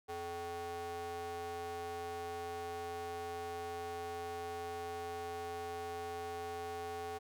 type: ring-modulated tone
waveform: square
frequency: 171.1 Hz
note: F3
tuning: 35 cents flat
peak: -38 dBFS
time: 0.08-7.19 s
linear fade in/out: 20 ms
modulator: 600 Hz
effects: none